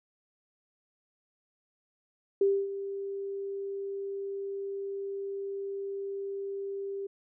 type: tone with ADSR envelope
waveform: sine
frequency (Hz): 395.1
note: G4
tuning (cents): +14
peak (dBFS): -20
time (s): 2.41-7.07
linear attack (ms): 4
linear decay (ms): 260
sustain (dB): -13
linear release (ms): 8
effects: none